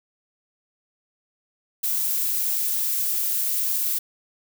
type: noise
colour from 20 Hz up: violet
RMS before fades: -24 dBFS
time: 1.83-3.99 s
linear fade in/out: 10 ms
effects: none